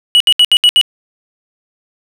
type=tone bursts; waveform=triangle; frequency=2929 Hz; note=F#7; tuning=18 cents flat; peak=-3 dBFS; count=6; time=0.15-0.813 s; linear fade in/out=0 ms; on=53 ms; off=69 ms; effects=none